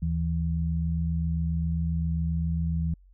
sine tone pair together, 76.9 / 164.36 Hz, D#2 / E3, -20 / -5 cents, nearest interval octave + minor second, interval 1315 cents, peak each -27 dBFS, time 0.02-2.94 s, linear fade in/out 5 ms, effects added 46 Hz sine -52 dBFS peak until 3.13 s

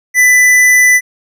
sine tone with hard clipping, 1993 Hz, B6, 15 cents sharp, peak -6 dBFS, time 0.14-1.01 s, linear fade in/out 50 ms, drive 14 dB, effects none

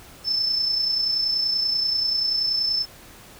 sine tone with amplitude modulation, 5274 Hz, E8, in tune, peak -18 dBFS, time 0.24-2.86 s, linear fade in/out 50 ms, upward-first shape sine, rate 30.4 Hz, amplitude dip 45%, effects pink hiss -46 dBFS RMS until 3.39 s

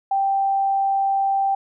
sine tone, 784 Hz, G5, in tune, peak -17 dBFS, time 0.11-1.55 s, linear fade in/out 5 ms, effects none

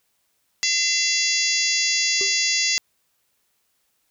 harmonic tone, 680 Hz, F5, 46 cents flat, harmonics 3 / 4 / 5 / 6 / 7 / 8 / 9 / 10, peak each -26 / -28 / -30 / -30 / -24 / -29 / -26 / -27 dBFS, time 0.63-2.78 s, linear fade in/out 0 ms
triangle tone with exponential decay, 392 Hz, G4, in tune, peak -24 dBFS, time 2.21-2.39 s, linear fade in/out 0 ms, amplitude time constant 38 ms
effects white hiss -69 dBFS RMS until 4.1 s

